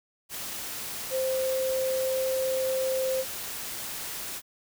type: tone in noise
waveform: sine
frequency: 523.3 Hz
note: C5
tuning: in tune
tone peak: -25 dBFS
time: 1.1-3.25 s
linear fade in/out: 50 ms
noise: white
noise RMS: -36 dBFS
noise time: 0.29-4.42 s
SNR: +8 dB
effects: none